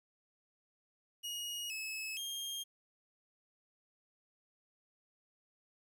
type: tone with pitch steps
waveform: sawtooth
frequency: 2881 / 2590 / 3217 Hz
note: F#7 / E7 / G7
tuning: -47 / -31 / +44 cents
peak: -36 dBFS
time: 1.23-2.64 s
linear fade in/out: 20 ms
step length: 470 ms
effects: 12-bit